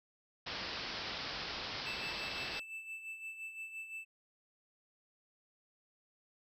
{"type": "low-pass noise", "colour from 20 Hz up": "white", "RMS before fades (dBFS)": -42, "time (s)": [0.46, 2.6], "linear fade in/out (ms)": 10, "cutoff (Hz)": 5300, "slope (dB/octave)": 96}
{"type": "tone with tremolo", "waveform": "triangle", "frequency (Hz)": 2642, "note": "E7", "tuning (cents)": 3, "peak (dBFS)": -39, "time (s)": [1.85, 4.05], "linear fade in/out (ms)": 20, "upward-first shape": "sine", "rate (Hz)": 5.8, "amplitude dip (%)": 60}
{"effects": []}